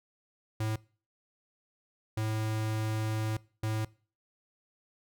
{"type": "tone bursts at uneven times", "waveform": "square", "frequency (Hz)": 109.2, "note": "A2", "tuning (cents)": -13, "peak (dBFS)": -30, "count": 3, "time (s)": [[0.6, 0.76], [2.17, 3.37], [3.63, 3.85]], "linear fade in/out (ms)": 5, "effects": ["noise-tail reverb RT60 0.4 s tail -22 dB re dry"]}